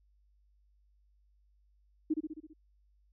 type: tone with echo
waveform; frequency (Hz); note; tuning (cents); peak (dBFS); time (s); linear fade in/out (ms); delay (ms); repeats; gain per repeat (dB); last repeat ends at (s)
sine; 311.1; D#4; 0; -26; 2.1-2.14; 10; 66; 6; -4; 2.536
effects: added 50 Hz sine -65 dBFS peak until 3.12 s